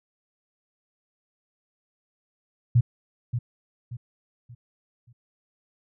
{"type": "tone with echo", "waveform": "sine", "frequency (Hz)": 120, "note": "B2", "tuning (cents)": -49, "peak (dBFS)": -14, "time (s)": [2.75, 2.81], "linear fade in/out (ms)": 10, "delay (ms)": 580, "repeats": 4, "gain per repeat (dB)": -9, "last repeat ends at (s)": 5.13, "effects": []}